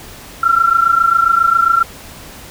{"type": "tone pair together", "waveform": "sine", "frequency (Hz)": [1342, 1369.4], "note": ["E6", "F6"], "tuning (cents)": [31, -34], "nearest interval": "unison", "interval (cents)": 35, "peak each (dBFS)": [-13, -11], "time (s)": [0.43, 1.83], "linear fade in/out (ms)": 5, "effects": ["pink hiss -35 dBFS RMS until 2.5 s"]}